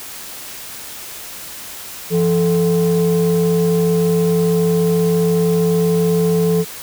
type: tone pair together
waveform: sine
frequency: 170.43 / 436.7 Hz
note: F3 / A4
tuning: -42 / -13 cents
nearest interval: octave + major third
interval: 1629 cents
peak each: -13 dBFS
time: 2.1-6.65 s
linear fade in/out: 50 ms
effects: tanh soft clip ceiling -9 dBFS + white hiss -32 dBFS RMS until 6.82 s